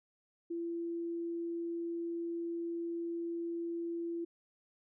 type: tone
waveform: sine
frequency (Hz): 338.3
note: E4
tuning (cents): +45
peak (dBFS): -35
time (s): 0.5-4.25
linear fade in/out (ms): 10
effects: none